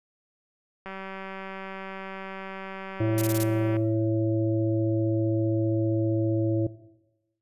click train, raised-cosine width 0.5 ms, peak -23 dBFS, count 559, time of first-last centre 0.86-3.766 s, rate 192 Hz
harmonic tone, 110.6 Hz, A2, 9 cents sharp, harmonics 1 / 3 / 5 / 6, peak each -25 / -25 / -32 / -40 dBFS, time 3-6.67 s, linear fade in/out 5 ms
blue noise bursts, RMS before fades -30 dBFS, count 5, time 3.18-3.433 s, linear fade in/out 0 ms, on 33 ms, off 22 ms
effects noise-tail reverb RT60 1.0 s tail -17 dB re dry + resampled to 32000 Hz

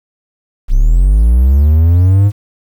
triangle linear sweep, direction up, 30.27 to 103.83 Hz, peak -3 dBFS, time 0.68-2.32 s, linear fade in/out 50 ms, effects 7-bit

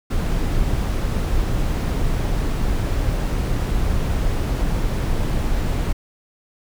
brown noise, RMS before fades -20 dBFS, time 0.1-5.93 s, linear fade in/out 10 ms, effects none

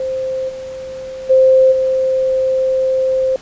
sine tone with level steps, 523.3 Hz, C5, in tune, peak -17 / -25 / -6 / -12 dBFS, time 0-3.36 s, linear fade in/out 2 ms, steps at 0.48 / 1.29 / 1.71 s, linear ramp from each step 20 ms, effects pink hiss -40 dBFS RMS until 3.41 s + resampled to 16000 Hz

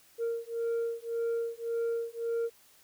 sine beating tone pair, 462.7 / 464.5 Hz, A#4 / A#4, -13 / -6 cents, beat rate 1.8 Hz, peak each -31 dBFS, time 0.18-2.5 s, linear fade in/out 50 ms, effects tanh soft clip ceiling -27 dBFS + white hiss -61 dBFS RMS until 2.83 s

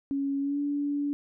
sine tone with pitch glide, 277.5 to 287.5 Hz, C#4 to D4, +2 to -37 cents, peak -26 dBFS, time 0.11-1.13 s, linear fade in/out 0 ms, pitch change +61 cents, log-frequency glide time 0.4-0.59 s, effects none

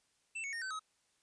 square tone with pitch steps, 2668 / 2218 / 1843.5 / 1532.4 / 1273.8 Hz, E7 / C#7 / A#6 / G6 / D#6, +20 / 0 / -20 / -40 / +40 cents, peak -39 dBFS, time 0.35-0.795 s, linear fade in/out 10 ms, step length 89 ms, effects white hiss -75 dBFS RMS until 1.22 s + resampled to 22050 Hz

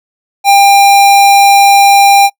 square tone, 798 Hz, G5, 31 cents sharp, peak -3 dBFS, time 0.44-2.3 s, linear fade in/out 50 ms, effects noise-tail reverb RT60 0.1 s tail -25 dB re dry

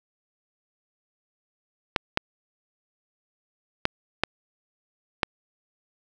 clicks, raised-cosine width 0.3 ms, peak -4 dBFS, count 5, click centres 1.962 / 2.174 / 3.854 / 4.236 / 5.232 s, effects none

